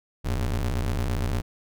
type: ring-modulated tone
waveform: 40% pulse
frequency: 64.1 Hz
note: C2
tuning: 35 cents flat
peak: -20 dBFS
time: 0.24-1.42 s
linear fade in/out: 20 ms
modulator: 27.7 Hz
effects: none